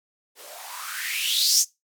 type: noise with band-pass filter sweep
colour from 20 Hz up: violet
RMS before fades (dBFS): -25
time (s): 0.35-1.65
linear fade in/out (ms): 50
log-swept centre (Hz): 440 to 6500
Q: 5.6
effects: noise-tail reverb RT60 0.2 s tail -20 dB re dry